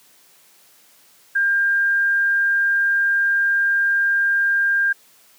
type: tone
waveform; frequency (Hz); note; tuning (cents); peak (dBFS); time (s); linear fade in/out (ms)
sine; 1600; G6; +35; -15; 1.35-4.93; 10
effects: white hiss -53 dBFS RMS until 5.38 s + high-pass 150 Hz 12 dB/octave